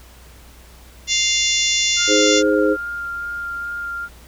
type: harmonic tone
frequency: 698.5 Hz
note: F5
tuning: in tune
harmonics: 3 / 4 / 5 / 6 / 7 / 8 / 9 / 10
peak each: -24 / -24 / -21 / -28 / -28 / -23 / -26 / -24 dBFS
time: 1.07-2.43 s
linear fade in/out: 50 ms
type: tone with vibrato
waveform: sine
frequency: 1400 Hz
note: F6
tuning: 4 cents sharp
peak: -24 dBFS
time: 1.96-4.09 s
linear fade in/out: 50 ms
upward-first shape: sine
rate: 2.4 Hz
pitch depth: 10 cents each way
type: chord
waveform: sine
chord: Ab major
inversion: second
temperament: equal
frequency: 311.1 / 415.3 / 523.3 Hz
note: Eb4 / Ab4 / C5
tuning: 0 / 0 / 0 cents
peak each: -18 dBFS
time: 2.07-2.77 s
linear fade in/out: 50 ms
effects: added 60 Hz sine -43 dBFS peak until 4.27 s + pink hiss -47 dBFS RMS until 4.27 s